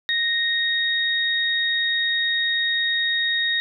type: tone pair together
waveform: sine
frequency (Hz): 1864.7 / 3734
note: A#6 / A#7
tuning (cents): 0 / +2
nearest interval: octave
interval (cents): 1202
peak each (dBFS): -22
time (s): 0.09-3.6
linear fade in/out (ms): 0
effects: none